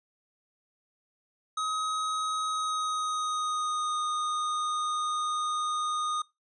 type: tone with pitch glide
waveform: square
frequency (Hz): 1266 to 1232.1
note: D#6 to D#6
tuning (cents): +30 to -17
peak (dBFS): -29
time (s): 1.57-6.22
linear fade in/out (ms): 5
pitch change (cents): -47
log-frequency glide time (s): 2.49-4
effects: noise-tail reverb RT60 0.2 s tail -20 dB re dry + resampled to 22050 Hz